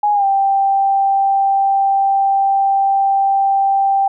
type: tone with pitch glide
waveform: sine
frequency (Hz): 830.6 to 785.3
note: G#5 to G5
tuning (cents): 0 to +3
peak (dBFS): -11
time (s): 0.03-4.08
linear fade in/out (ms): 5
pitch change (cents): -97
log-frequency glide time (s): 0.13-0.25
effects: none